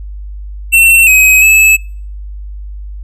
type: tone with pitch steps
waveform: square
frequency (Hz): 2704 / 2534 / 2600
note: E7 / D#7 / E7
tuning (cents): +43 / +31 / -24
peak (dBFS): -4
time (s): 0.72-1.77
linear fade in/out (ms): 20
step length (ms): 350
effects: noise-tail reverb RT60 0.5 s tail -26 dB re dry + added 50 Hz sine -22 dBFS peak until 3.03 s

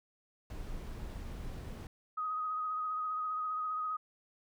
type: noise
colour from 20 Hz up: brown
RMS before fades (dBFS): -42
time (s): 0.5-1.87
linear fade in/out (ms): 2
type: tone with vibrato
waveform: sine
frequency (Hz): 1255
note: D#6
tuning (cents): +15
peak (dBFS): -33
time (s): 2.17-3.97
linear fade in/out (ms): 10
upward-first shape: sine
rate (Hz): 15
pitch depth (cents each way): 22
effects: none

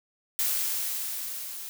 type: noise with level ramp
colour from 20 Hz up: blue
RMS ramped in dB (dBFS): -26 to -39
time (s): 0.39-1.69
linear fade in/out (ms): 0
effects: none

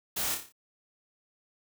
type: noise with echo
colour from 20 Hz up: white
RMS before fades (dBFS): -32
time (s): 0.16-0.35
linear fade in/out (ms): 10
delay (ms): 29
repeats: 6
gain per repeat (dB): -5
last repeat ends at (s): 0.524
effects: none

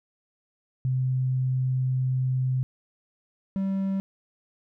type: tone pair in turn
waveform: sine / triangle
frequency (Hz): 129.2 / 193.58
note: C3 / G3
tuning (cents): -21 / -21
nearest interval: perfect fifth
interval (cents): 700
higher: second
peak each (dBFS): -22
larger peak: neither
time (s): 0.85-2.63 / 3.56-4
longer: first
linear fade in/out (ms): 0
effects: none

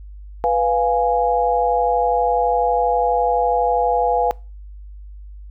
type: chord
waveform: sine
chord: F diminished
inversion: second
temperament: equal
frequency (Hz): 493.9 / 698.5 / 830.6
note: Cb5 / F5 / Ab5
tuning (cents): 0 / 0 / 0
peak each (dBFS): -19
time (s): 0.44-4.31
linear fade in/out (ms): 0
effects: noise-tail reverb RT60 0.3 s tail -23 dB re dry + added 50 Hz sine -34 dBFS peak until 5.5 s

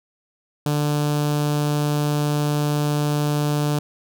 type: tone with notch filter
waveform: sawtooth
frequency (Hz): 147.7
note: D3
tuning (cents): +10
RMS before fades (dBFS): -21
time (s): 0.66-3.79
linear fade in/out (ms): 2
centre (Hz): 2000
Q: 1.6
effects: none

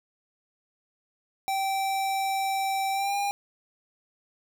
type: tone with pitch glide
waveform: square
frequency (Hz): 777 to 805.3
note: G5 to G5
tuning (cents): -16 to +46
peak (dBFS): -26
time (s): 1.48-3.31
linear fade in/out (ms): 0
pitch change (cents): +62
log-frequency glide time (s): 2.92-3.16
effects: none

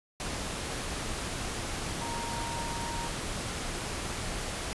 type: tone in noise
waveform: sine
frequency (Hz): 932.3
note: A#5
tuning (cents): 0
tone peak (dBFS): -37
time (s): 2.01-3.08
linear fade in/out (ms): 0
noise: pink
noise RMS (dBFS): -35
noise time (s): 0.2-4.73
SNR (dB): -5
effects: resampled to 24000 Hz

